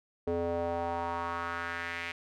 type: tone with band-pass filter sweep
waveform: square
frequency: 85.2 Hz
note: F2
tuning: 42 cents flat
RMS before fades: -34 dBFS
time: 0.27-2.12 s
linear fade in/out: 5 ms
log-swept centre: 450 to 2300 Hz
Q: 2.8
effects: none